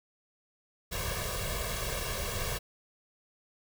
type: noise with comb filter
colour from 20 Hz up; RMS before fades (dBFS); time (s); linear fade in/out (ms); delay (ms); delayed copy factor
pink; -34; 0.91-2.59; 20; 1.8; +0.95
effects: none